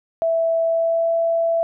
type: tone with pitch glide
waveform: sine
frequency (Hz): 659.3 to 665.8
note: E5 to E5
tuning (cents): 0 to +17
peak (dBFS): -16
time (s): 0.22-1.63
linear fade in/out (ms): 0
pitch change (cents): +17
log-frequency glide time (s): 0.63-1.12
effects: none